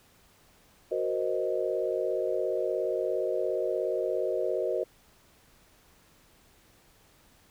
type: chord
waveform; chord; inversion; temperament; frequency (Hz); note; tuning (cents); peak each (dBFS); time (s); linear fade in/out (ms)
sine; C half-diminished seventh; second; equal; 370 / 466.2 / 523.3 / 622.3; Gb4 / Bb4 / C5 / Eb5; 0 / 0 / 0 / 0; -32; 0.91-4.84; 10
effects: pink hiss -61 dBFS RMS until 7.5 s